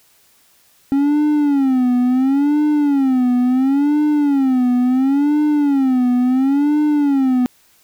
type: tone with vibrato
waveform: triangle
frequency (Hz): 272.1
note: C#4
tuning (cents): -32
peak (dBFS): -10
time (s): 0.92-7.46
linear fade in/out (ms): 0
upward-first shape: sine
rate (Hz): 0.72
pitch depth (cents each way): 170
effects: white hiss -54 dBFS RMS until 7.83 s